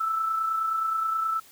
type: tone with amplitude modulation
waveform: sine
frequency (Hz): 1318.5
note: E6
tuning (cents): 0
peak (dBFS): -22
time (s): 0-1.4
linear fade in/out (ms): 10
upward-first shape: sine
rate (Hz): 29.5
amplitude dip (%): 40
effects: white hiss -53 dBFS RMS until 1.51 s